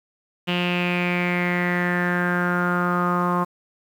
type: tone with low-pass filter sweep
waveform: sawtooth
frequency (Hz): 177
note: F3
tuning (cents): +23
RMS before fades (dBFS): -22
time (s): 0.47-3.45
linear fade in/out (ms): 20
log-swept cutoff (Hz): 2900 to 1100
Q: 6.8
effects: 8-bit